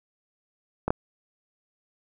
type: clicks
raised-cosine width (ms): 1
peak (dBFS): -11 / -7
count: 2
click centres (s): 0.88 / 0.905
effects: none